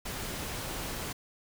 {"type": "noise", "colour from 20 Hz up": "pink", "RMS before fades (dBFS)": -37, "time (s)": [0.05, 1.13], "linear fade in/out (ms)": 10, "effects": []}